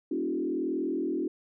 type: tone with frequency modulation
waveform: sine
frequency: 319.4 Hz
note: D#4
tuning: 45 cents sharp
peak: -27 dBFS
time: 0.11-1.28 s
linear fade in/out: 5 ms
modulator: 41.2 Hz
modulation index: 1.5
effects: none